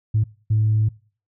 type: tone bursts at uneven times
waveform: sine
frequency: 108.1 Hz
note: A2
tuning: 30 cents flat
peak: -14 dBFS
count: 2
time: 0.14-0.24 / 0.5-0.89 s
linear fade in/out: 10 ms
effects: noise-tail reverb RT60 0.4 s tail -22 dB re dry + tanh soft clip ceiling -11 dBFS